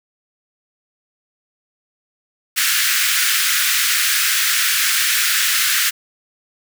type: high-pass noise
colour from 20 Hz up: pink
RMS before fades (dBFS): -17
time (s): 2.56-5.91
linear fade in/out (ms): 20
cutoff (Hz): 1400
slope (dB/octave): 48
effects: none